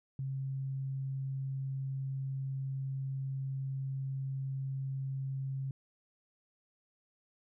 sine tone, 134.7 Hz, C#3, 49 cents flat, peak -34 dBFS, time 0.19-5.71 s, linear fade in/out 2 ms, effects none

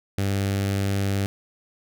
sawtooth tone with notch filter, 98.8 Hz, G2, 14 cents sharp, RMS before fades -24 dBFS, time 0.18-1.26 s, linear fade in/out 0 ms, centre 1000 Hz, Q 1.7, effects none

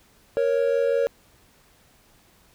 triangle tone pair together, 467.8 / 553.2 Hz, A#4 / C#5, +6 / -4 cents, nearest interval minor third, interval 290 cents, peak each -20 dBFS, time 0.37-1.07 s, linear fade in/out 0 ms, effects pink hiss -58 dBFS RMS until 2.54 s

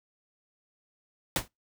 pink noise with exponential decay, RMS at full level -22 dBFS, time 1.36-1.48 s, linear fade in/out 1 ms, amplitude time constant 24 ms, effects noise-tail reverb RT60 0.2 s tail -26 dB re dry

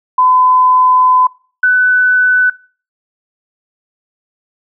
sine tone pair in turn, 1013 / 1498.7 Hz, B5 / F#6, +44 / +22 cents, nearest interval perfect fifth, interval 678 cents, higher second, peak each -6 dBFS, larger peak neither, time 0.18-1.27 / 1.63-2.5 s, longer first, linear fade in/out 5 ms, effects noise-tail reverb RT60 0.4 s tail -22 dB re dry

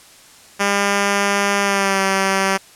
5% pulse tone with pitch glide, 200.8 to 193.29 Hz, G3 to G3, +42 to -24 cents, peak -4 dBFS, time 0.59-2.58 s, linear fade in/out 20 ms, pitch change -66 cents, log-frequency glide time 1.61-2.01 s, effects white hiss -45 dBFS RMS until 2.75 s + low-pass 10000 Hz 12 dB/octave

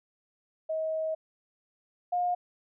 sine tone pair in turn, 635 / 712.8 Hz, D#5 / F5, +35 / +35 cents, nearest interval major second, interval 200 cents, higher second, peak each -28 / -25 dBFS, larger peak second, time 0.69-1.15 / 2.12-2.35 s, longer first, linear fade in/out 10 ms, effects none

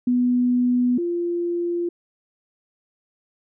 sine tone pair in turn, 246.9 / 346 Hz, B3 / F4, 0 / -16 cents, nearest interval tritone, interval 584 cents, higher second, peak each -16 / -21 dBFS, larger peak first, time 0.07-0.98 / 0.98-1.89 s, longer neither, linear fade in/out 5 ms, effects none

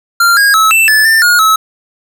square tone with pitch steps, 1386 / 1633 / 1297 / 2664 / 1739 / 1791 / 1434 / 1294 Hz, F6 / G#6 / E6 / E7 / A6 / A6 / F6 / E6, -14 / -30 / -28 / +18 / -21 / +30 / +45 / -32 cents, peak -6 dBFS, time 0.2-1.56 s, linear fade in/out 5 ms, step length 170 ms, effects none

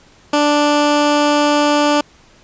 15% pulse tone, 293.7 Hz, D4, in tune, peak -5 dBFS, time 0.33-2.01 s, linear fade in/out 5 ms, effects pink hiss -48 dBFS RMS until 2.43 s + resampled to 16000 Hz

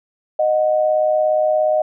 sine tone pair together, 619 / 736.1 Hz, D#5 / F#5, -9 / -9 cents, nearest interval minor third, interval 300 cents, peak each -14 / -21 dBFS, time 0.39-1.82 s, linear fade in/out 5 ms, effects none

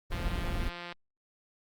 brown noise, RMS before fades -32 dBFS, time 0.1-0.7 s, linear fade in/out 20 ms
click train, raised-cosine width 0.3 ms, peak -25 dBFS, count 141, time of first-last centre 0.12-0.925 s, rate 174 Hz
effects Opus 24 kbps

